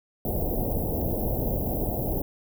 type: band-stop noise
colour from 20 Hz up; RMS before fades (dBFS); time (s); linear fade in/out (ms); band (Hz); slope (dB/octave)
pink; -27; 0.25-2.22; 2; 750 to 13000; 48
effects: none